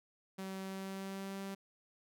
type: tone with pitch glide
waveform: sawtooth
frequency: 191.3 to 195.32 Hz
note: G3 to G3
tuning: -42 to -6 cents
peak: -37 dBFS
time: 0.38-1.55 s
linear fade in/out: 10 ms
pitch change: +36 cents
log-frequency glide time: 0.6-1.39 s
effects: none